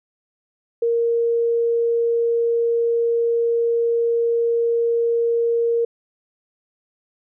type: tone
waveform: sine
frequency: 466.2 Hz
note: A#4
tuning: in tune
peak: -16 dBFS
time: 0.82-5.85 s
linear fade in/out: 5 ms
effects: none